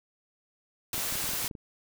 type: noise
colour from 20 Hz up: white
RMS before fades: -32 dBFS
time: 0.93-1.48 s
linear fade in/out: 2 ms
type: clicks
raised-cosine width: 3 ms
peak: -29 dBFS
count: 10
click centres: 0.943 / 0.98 / 1.124 / 1.155 / 1.242 / 1.291 / 1.335 / 1.444 / 1.512 / 1.552 s
effects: none